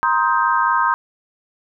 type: chord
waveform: sine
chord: C minor seventh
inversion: third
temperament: just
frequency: 941.9 / 1046.5 / 1255.8 / 1569.8 Hz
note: Bb5 / C6 / Eb6 / G6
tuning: +18 / 0 / +16 / +2 cents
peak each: -19 / -19 / -20 / -21 dBFS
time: 0.03-0.94 s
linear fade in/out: 0 ms
effects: none